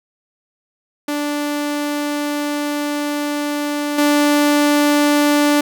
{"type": "tone with level steps", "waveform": "sawtooth", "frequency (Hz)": 292.8, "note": "D4", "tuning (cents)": -5, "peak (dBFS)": [-15, -8], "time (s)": [1.08, 5.61], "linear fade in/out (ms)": 5, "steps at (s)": 3.98, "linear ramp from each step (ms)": 5, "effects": []}